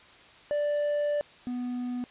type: tone pair in turn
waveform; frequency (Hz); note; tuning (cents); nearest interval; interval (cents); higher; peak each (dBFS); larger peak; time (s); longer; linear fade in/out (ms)
triangle; 587 / 246.8; D5 / B3; -1 / -1; octave + minor third; 1500; first; -23 / -28; first; 0.51-1.21 / 1.47-2.04; first; 0
effects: white hiss -53 dBFS RMS until 2.1 s + resampled to 8000 Hz